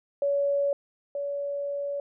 sine tone pair in turn, 565 / 567.7 Hz, C#5 / C#5, +33 / +41 cents, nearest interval unison, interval 8 cents, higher second, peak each -22 / -28 dBFS, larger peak first, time 0.22-0.73 / 1.15-2 s, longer second, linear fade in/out 2 ms, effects none

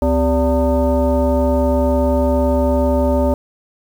sine tone with frequency modulation, 255.1 Hz, C4, 44 cents flat, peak -12 dBFS, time 0.02-3.34 s, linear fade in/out 2 ms, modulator 324 Hz, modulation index 1.5, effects 7-bit

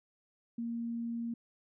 sine tone, 233.1 Hz, A#3, in tune, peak -34 dBFS, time 0.58-1.34 s, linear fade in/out 5 ms, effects none

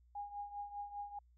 sine tone with tremolo, 817 Hz, G#5, 29 cents flat, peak -39 dBFS, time 0.15-1.19 s, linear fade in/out 5 ms, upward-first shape triangle, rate 5 Hz, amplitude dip 80%, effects added 60 Hz sine -64 dBFS peak until 1.37 s

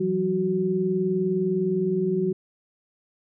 sine tone cluster, 168.8 / 188.5 / 372.2 Hz, E3 / F#3 / F#4, +41 / +32 / +10 cents, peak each -30 / -26 / -23 dBFS, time 0-2.33 s, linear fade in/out 10 ms, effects none

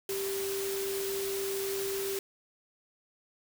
sine tone in noise, 391.7 Hz, G4, 1 cent flat, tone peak -32 dBFS, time 0.09-2.19 s, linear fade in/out 2 ms, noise white, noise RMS -38 dBFS, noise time 0.09-2.19 s, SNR +3 dB, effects none

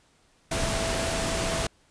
sine tone in noise, 660 Hz, E5, 2 cents sharp, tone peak -32 dBFS, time 0.51-1.67 s, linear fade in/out 5 ms, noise pink, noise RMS -28 dBFS, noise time 0.51-1.67 s, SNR -7 dB, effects pink hiss -63 dBFS RMS until 1.9 s + resampled to 22050 Hz

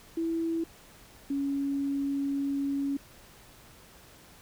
sine tone pair in turn, 329.6 / 278.8 Hz, E4 / C#4, 0 / +10 cents, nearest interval minor third, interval 290 cents, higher first, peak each -27 dBFS, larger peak neither, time 0.17-0.64 / 1.3-2.97 s, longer second, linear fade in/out 5 ms, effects pink hiss -54 dBFS RMS until 4.41 s

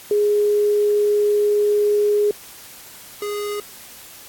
sine / square tone pair in turn, 415.3 / 413.1 Hz, G#4 / G#4, 0 / -9 cents, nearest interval unison, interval 9 cents, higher first, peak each -14 / -24 dBFS, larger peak first, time 0.11-2.31 / 3.22-3.6 s, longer first, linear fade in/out 2 ms, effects white hiss -41 dBFS RMS until 4.28 s + AAC 64 kbps

